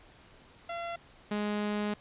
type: tone pair in turn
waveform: sawtooth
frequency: 682 / 208.3 Hz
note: F5 / G#3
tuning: -41 / +5 cents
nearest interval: octave + major sixth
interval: 2054 cents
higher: first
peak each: -31 / -26 dBFS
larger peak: second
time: 0.69-0.96 / 1.31-1.94 s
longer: second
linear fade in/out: 5 ms
effects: pink hiss -57 dBFS RMS until 2 s + resampled to 8000 Hz